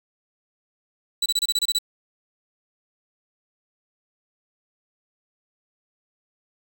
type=tone bursts; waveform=35% pulse; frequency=3947 Hz; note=B7; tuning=2 cents flat; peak=-17 dBFS; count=9; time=1.22-1.787 s; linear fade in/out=5 ms; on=39 ms; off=27 ms; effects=none

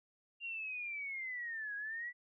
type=linear two-way sweep; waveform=sine; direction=down then up; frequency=2794 to 1639 to 1975 Hz; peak=-39 dBFS; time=0.4-2.13 s; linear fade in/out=50 ms; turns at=1.75 s; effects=none

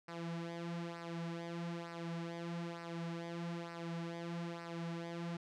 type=tone with flanger; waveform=sawtooth; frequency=169.2 Hz; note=E3; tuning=45 cents sharp; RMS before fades=-43 dBFS; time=0.08-5.37 s; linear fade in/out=5 ms; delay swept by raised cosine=0.29 to 5.19 ms; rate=1.1 Hz; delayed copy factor=-0.7; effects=low-pass 5000 Hz 12 dB/octave

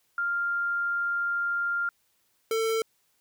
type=tone pair in turn; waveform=sine / square; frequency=1396.9 / 447.4 Hz; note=F6 / A4; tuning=0 / +29 cents; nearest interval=octave + minor sixth; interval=1971 cents; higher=first; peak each=-25 / -25 dBFS; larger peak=neither; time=0.18-1.89 / 2.51-2.82 s; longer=first; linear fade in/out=2 ms; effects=white hiss -70 dBFS RMS until 3.2 s

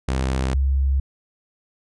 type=tone pair in turn; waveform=sawtooth / sine; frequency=65.41 / 67.75 Hz; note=C2 / C#2; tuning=0 / -39 cents; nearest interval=minor second; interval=61 cents; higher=second; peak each=-16 / -16 dBFS; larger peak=neither; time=0.08-0.54 / 0.54-1 s; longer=neither; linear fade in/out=5 ms; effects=resampled to 22050 Hz

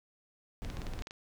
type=noise; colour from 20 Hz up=brown; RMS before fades=-39 dBFS; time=0.62-1.02 s; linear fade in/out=0 ms
type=clicks; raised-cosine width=0.2 ms; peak=-27 dBFS; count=10; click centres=0.648 / 0.701 / 0.77 / 0.818 / 0.868 / 0.936 / 0.991 / 1.022 / 1.071 / 1.109 s
effects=none

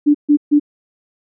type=tone bursts; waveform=sine; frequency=293.4 Hz; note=D4; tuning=2 cents flat; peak=-7 dBFS; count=3; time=0.06-0.598 s; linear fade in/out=20 ms; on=86 ms; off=140 ms; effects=none

